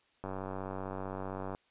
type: click train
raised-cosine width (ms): 1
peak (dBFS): -25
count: 126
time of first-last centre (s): 0.24-1.549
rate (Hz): 95.5
effects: white hiss -70 dBFS RMS until 1.7 s + resampled to 8000 Hz